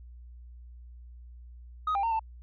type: tone with pitch steps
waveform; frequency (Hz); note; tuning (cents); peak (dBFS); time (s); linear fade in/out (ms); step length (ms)
sine; 1255 / 796 / 915 / 889; D#6 / G5 / A#5 / A5; +15 / +26 / -32 / +18; -23; 1.87-2.194; 5; 81
effects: tanh soft clip ceiling -24 dBFS + added 60 Hz sine -45 dBFS peak until 2.42 s